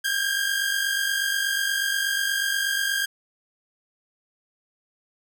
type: tone pair together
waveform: sawtooth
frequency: 1584.7 / 1633 Hz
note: G6 / G#6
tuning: +18 / -30 cents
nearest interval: minor second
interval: 52 cents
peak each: -22 dBFS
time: 0.04-3.06 s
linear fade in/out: 10 ms
effects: none